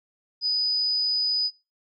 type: tone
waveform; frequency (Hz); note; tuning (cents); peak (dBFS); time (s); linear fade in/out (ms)
sine; 4978; D#8; 0; -21; 0.41-1.51; 50
effects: noise-tail reverb RT60 0.3 s tail -25 dB re dry + Opus 48 kbps